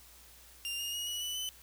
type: tone with pitch steps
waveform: sawtooth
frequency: 2794 / 2838 / 2883 / 2928 / 2974 / 3021 Hz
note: F7 / F7 / F#7 / F#7 / F#7 / F#7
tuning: 0 / +27 / -46 / -19 / +8 / +35 cents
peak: -32 dBFS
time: 0.65-1.49 s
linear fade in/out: 0 ms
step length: 140 ms
effects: added 60 Hz sine -61 dBFS peak until 1.62 s + white hiss -57 dBFS RMS until 1.62 s